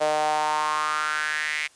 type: tone with high-pass filter sweep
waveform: sawtooth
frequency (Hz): 152.6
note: D#3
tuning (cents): -33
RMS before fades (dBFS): -25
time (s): 0-1.68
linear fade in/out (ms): 20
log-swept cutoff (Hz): 610 to 2200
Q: 5
effects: white hiss -56 dBFS RMS until 1.75 s + resampled to 22050 Hz